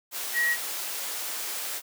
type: tone in noise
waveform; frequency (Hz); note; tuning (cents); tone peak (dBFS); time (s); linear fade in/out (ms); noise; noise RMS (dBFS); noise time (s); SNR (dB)
sine; 1906; A#6; +38; -22; 0.33-0.57; 50; white; -33; 0.11-1.82; +8
effects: high-pass 400 Hz 12 dB/octave